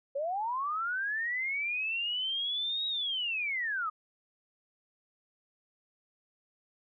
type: linear two-way sweep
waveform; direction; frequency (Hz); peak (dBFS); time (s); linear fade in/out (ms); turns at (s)
sine; up then down; 533 to 3827 to 1211; -30; 0.15-3.9; 10; 2.87
effects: none